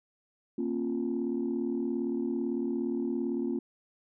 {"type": "chord", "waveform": "sine", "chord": "Bb minor", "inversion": "none", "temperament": "equal with one note detuned", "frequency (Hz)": [233.1, 270.7, 349.2], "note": ["Bb3", "Db4", "F4"], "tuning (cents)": [0, -41, 0], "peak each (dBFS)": -32, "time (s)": [0.58, 3.59], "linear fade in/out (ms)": 5, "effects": ["tanh soft clip ceiling -22 dBFS"]}